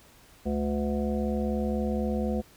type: harmonic tone with a mistuned harmonic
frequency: 72 Hz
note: D2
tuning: 34 cents flat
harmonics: 1 / 3 / 5 / 7 / 9 / 10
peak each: -32 / -28 / -36 / -33 / -41 / -40 dBFS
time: 0.45-2.42 s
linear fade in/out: 20 ms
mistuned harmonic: 10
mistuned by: +29 cents
effects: pink hiss -56 dBFS RMS until 2.56 s